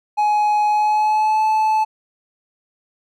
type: tone with pitch glide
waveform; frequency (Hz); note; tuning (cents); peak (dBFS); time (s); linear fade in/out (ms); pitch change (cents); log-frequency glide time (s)
triangle; 840 to 868.6; G#5 to A5; +19 to -23; -12; 0.17-1.85; 20; +58; 0.67-1.44
effects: none